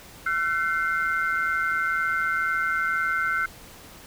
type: tone cluster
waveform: sine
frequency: 1356 / 1518 / 2103 Hz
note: E6 / F#6 / C7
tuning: +49 / +44 / +8 cents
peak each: -26 / -25 / -31 dBFS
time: 0.26-3.46 s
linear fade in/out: 5 ms
effects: pink hiss -46 dBFS RMS until 4.06 s